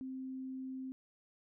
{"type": "tone", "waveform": "sine", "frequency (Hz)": 261.6, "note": "C4", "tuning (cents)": 0, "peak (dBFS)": -40, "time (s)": [0.01, 0.92], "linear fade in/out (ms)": 0, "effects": []}